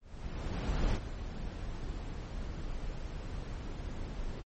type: noise with ADSR envelope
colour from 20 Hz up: brown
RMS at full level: -28 dBFS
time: 0.01-4.43 s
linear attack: 940 ms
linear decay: 40 ms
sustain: -11 dB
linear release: 33 ms
effects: MP3 32 kbps